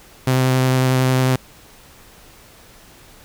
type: tone with vibrato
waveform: sawtooth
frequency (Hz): 129.4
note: C3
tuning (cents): -19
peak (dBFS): -10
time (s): 0.27-1.36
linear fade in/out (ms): 5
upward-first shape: triangle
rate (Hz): 11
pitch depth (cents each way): 14
effects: pink hiss -46 dBFS RMS until 3.24 s